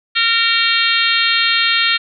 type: harmonic tone with a mistuned harmonic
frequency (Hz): 460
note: A#4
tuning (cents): -23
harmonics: 3 / 4 / 5 / 6 / 7 / 8 / 9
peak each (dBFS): -20 / -20 / -20 / -20 / -20 / -20 / -20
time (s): 0.15-1.98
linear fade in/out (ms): 20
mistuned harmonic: 9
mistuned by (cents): +25
effects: none